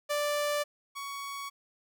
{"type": "tone pair in turn", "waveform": "sawtooth", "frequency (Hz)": [587.3, 1119], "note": ["D5", "C#6"], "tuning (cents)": [0, 16], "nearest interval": "major seventh", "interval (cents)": 1116, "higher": "second", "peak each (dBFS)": [-24, -33], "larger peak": "first", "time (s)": [[0.09, 0.64], [0.95, 1.5]], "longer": "neither", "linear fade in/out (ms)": 20, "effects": []}